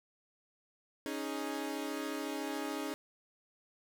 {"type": "chord", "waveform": "sawtooth", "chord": "C# suspended second", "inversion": "none", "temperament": "equal", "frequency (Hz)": [277.2, 311.1, 415.3], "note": ["C#4", "D#4", "G#4"], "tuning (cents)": [0, 0, 0], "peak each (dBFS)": [-36, -36, -39], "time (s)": [1.06, 2.94], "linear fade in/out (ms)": 0, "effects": []}